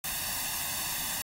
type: noise with comb filter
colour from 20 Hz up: white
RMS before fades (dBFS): -33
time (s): 0.04-1.22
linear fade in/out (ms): 2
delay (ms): 1.1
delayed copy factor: +0.8
effects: AAC 48 kbps